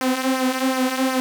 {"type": "tone with flanger", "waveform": "sawtooth", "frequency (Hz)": 259.9, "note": "C4", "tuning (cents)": -11, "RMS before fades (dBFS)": -21, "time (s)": [0.01, 1.2], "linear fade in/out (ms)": 0, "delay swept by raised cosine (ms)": [0.25, 4.15], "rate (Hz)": 2.7, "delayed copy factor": -0.65, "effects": []}